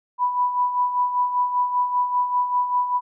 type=tone with tremolo; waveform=sine; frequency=987.8 Hz; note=B5; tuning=in tune; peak=-16 dBFS; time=0.18-3.01 s; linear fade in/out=50 ms; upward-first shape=sine; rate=5.1 Hz; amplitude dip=60%; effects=none